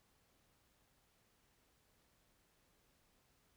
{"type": "silence", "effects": ["pink hiss -75 dBFS RMS until 3.56 s"]}